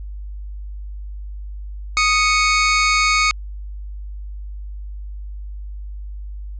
sawtooth tone pair together, 1245.3 / 2217 Hz, D#6 / C#7, +1 / 0 cents, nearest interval minor seventh, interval 999 cents, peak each -13 dBFS, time 1.97-3.31 s, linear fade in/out 0 ms, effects added 50 Hz sine -28 dBFS peak until 6.59 s + resampled to 16000 Hz

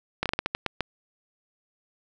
slowing click train, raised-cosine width 0.3 ms, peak -9 dBFS, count 9, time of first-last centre 0.23-0.807 s, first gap 27 ms, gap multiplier 1.27, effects none

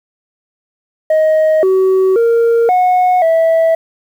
sine tone with pitch steps, 627 / 378.3 / 464 / 730 / 654 Hz, D#5 / F#4 / A#4 / F#5 / E5, +13 / +38 / -8 / -24 / -14 cents, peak -5 dBFS, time 1.1-3.75 s, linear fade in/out 5 ms, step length 530 ms, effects tanh soft clip ceiling -7 dBFS + 7-bit

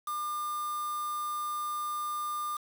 triangle tone with quantisation, 1200 Hz, D6, 37 cents sharp, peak -30 dBFS, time 0.07-2.57 s, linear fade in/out 5 ms, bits 7, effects none

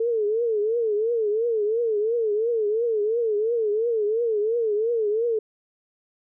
sine tone with vibrato, 443.1 Hz, A4, 12 cents sharp, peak -20 dBFS, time 0-5.39 s, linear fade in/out 5 ms, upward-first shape triangle, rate 2.9 Hz, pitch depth 150 cents each way, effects none

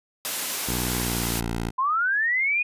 white high-pass noise, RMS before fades -28 dBFS, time 0.25-1.4 s, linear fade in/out 0 ms, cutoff 210 Hz, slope 12 dB/octave
10% pulse tone with pitch glide, 60.9 to 57.48 Hz, B1 to A#1, -24 to -24 cents, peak -18 dBFS, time 0.67-1.71 s, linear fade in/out 20 ms, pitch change -100 cents, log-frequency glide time 0.93-1.36 s
sine linear sweep, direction up, 1003 to 2489 Hz, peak -20 dBFS, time 1.78-2.63 s, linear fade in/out 10 ms
effects resampled to 32000 Hz

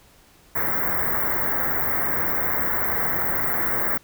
white band-stop noise, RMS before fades -23 dBFS, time 0.55-3.98 s, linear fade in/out 10 ms, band 2100 to 15000 Hz, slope 96 dB/octave, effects pink hiss -54 dBFS RMS until 4.03 s

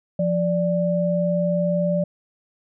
sine tone pair together, 174.61 / 587.3 Hz, F3 / D5, 0 / 0 cents, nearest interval octave + major sixth, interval 2100 cents, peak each -21 dBFS, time 0.19-2.04 s, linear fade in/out 5 ms, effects none

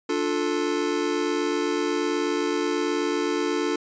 square chord, D minor, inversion none, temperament just, 293.7 / 352.4 / 440.5 Hz, D4 / F4 / A4, 0 / +16 / +2 cents, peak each -28 dBFS, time 0.09-3.76 s, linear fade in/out 5 ms, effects resampled to 16000 Hz

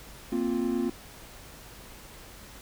triangle chord, Bb suspended second, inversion none, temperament just, 233.1 / 262.2 / 349.6 Hz, Bb3 / C4 / F4, 0 / +4 / +2 cents, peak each -28 dBFS, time 0.32-0.9 s, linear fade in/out 5 ms, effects added 50 Hz sine -53 dBFS peak until 2.61 s + pink hiss -48 dBFS RMS until 2.61 s

